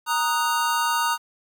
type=chord; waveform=square; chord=D# minor; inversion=second; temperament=equal; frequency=932.3 / 1244.5 / 1480 Hz; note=A#5 / D#6 / F#6; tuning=0 / 0 / 0 cents; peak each=-24 / -26 / -29 dBFS; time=0.06-1.18 s; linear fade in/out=50 ms; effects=9-bit